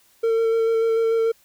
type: tone with vibrato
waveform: triangle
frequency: 453.2 Hz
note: A#4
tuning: 49 cents flat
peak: -15 dBFS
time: 0.23-1.32 s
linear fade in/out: 10 ms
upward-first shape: square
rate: 6.8 Hz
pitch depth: 11 cents each way
effects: white hiss -58 dBFS RMS until 1.44 s